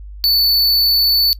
square tone, 4481 Hz, C#8, 18 cents sharp, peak -11 dBFS, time 0.24-1.33 s, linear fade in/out 0 ms, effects noise-tail reverb RT60 0.1 s tail -20 dB re dry + added 50 Hz sine -30 dBFS peak until 1.39 s

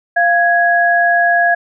sine tone pair together, 694 / 1663 Hz, F5 / G#6, -11 / +2 cents, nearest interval octave + minor third, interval 1513 cents, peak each -12 dBFS, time 0.16-1.55 s, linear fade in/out 10 ms, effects none

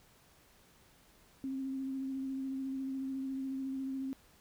sine tone with vibrato, 267 Hz, C4, 35 cents sharp, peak -35 dBFS, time 1.44-4.13 s, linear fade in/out 0 ms, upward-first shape sine, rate 14 Hz, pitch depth 19 cents each way, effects pink hiss -64 dBFS RMS until 4.4 s

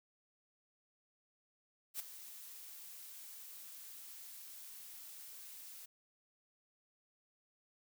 blue noise with ADSR envelope, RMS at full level -39 dBFS, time 1.94-5.86 s, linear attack 58 ms, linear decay 7 ms, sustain -13 dB, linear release 11 ms, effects none

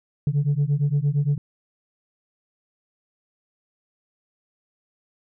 sine beating tone pair, 140 / 148.7 Hz, C#3 / D3, +18 / +22 cents, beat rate 8.7 Hz, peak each -20 dBFS, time 0.27-1.38 s, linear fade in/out 2 ms, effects tanh soft clip ceiling -15 dBFS

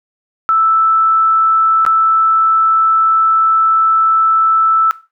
sine tone with dropouts, 1318.5 Hz, E6, in tune, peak -8 dBFS, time 0.49-4.91 s, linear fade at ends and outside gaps 0 ms, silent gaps 1.851-1.864 s, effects noise-tail reverb RT60 0.3 s tail -17 dB re dry

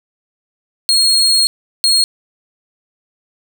35% pulse tone bursts at uneven times, 4278 Hz, C8, 38 cents sharp, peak -8 dBFS, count 2, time 0.89-1.47 / 1.84-2.04 s, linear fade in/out 0 ms, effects none

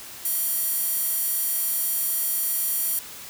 square tone with high-pass filter, 644 Hz, E5, 41 cents flat, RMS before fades -25 dBFS, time 0.25-2.99 s, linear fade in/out 2 ms, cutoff 12000 Hz, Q 1.3, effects white hiss -40 dBFS RMS until 3.29 s

